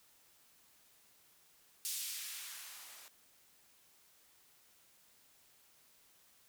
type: noise with band-pass filter sweep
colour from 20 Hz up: violet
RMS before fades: -45 dBFS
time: 1.85-3.08 s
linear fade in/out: 0 ms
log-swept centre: 4500 to 560 Hz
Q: 0.85
effects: white hiss -67 dBFS RMS until 6.48 s